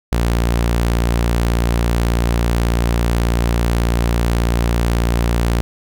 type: tone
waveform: sawtooth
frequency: 58.27 Hz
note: A#1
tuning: in tune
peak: -10 dBFS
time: 0.12-5.61 s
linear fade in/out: 0 ms
effects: none